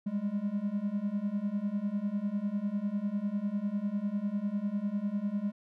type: beating tone pair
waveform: triangle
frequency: 198.1 / 208.1 Hz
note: G3 / G#3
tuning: +18 / +4 cents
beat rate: 10 Hz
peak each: -32 / -30 dBFS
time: 0.06-5.52 s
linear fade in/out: 10 ms
effects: none